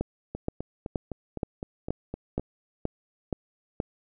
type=two click trains; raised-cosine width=2 ms; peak=-14 / -20 dBFS; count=9 / 9; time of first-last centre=0.01-3.801 / 0.35-2.396 s; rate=2.11 / 3.91 Hz; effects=none